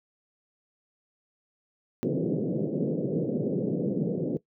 pink band-pass noise, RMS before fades -28 dBFS, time 2.03-4.37 s, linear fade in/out 0 ms, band 140 to 520 Hz, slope 48 dB/octave, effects noise-tail reverb RT60 0.1 s tail -18 dB re dry

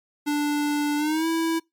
square tone with pitch glide, 293.7 to 327.8 Hz, D4 to E4, 0 to -10 cents, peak -22 dBFS, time 0.26-1.6 s, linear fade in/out 20 ms, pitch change +190 cents, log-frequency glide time 0.97-1.27 s, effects noise-tail reverb RT60 0.2 s tail -26 dB re dry + MP3 96 kbps

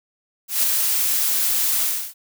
blue noise with ADSR envelope, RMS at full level -17 dBFS, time 0.48-2.14 s, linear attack 150 ms, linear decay 8 ms, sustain -3 dB, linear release 310 ms, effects none

